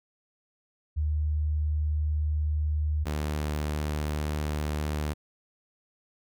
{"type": "tone pair in turn", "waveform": ["sine", "sawtooth"], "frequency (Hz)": [75.9, 75.16], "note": ["D#2", "D2"], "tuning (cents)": [-42, 41], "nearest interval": "unison", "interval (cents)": 17, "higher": "first", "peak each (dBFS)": -24, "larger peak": "neither", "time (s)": [[0.96, 3.05], [3.05, 5.14]], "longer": "neither", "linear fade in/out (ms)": 20, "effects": []}